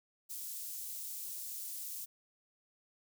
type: high-pass noise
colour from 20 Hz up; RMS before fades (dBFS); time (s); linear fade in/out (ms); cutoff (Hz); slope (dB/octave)
white; -43; 0.29-2.06; 20; 7000; 12
effects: none